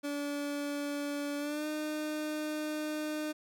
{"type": "tone with pitch glide", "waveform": "30% pulse", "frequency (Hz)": [288, 305.1], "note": ["D4", "D#4"], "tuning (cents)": [-34, -34], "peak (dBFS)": -31, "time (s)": [0.03, 3.33], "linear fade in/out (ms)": 20, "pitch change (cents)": 100, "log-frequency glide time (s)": [1.38, 1.67], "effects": []}